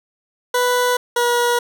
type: tone pair in turn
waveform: 20% pulse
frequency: 493.9 / 480.9 Hz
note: B4 / B4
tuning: 0 / -46 cents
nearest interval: unison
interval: 46 cents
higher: first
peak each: -10 dBFS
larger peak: neither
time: 0.54-0.97 / 1.16-1.59 s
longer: neither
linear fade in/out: 5 ms
effects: none